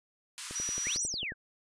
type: high-pass noise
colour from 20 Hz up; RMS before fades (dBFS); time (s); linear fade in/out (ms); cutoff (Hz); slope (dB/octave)
white; -39; 0.38-0.97; 0; 1000; 48
type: click train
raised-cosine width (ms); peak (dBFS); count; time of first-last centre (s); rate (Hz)
2; -30; 10; 0.51-1.321; 11.1
type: tone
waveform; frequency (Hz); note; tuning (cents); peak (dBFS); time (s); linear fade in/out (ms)
sine; 5830; F#8; -26; -32; 0.55-1.07; 10
type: exponential two-way sweep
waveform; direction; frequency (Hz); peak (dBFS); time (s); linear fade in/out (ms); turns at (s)
sine; up then down; 1485 to 9110 to 1485; -33; 0.83-1.34; 50; 1.04
effects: resampled to 22050 Hz